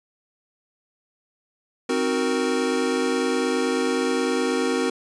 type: chord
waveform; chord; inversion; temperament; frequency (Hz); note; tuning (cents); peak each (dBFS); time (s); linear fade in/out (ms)
square; C half-diminished seventh; none; equal; 261.6 / 311.1 / 370 / 466.2; C4 / Eb4 / Gb4 / Bb4; 0 / 0 / 0 / 0; -26 / -31 / -27 / -26; 1.89-4.9; 5
effects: resampled to 22050 Hz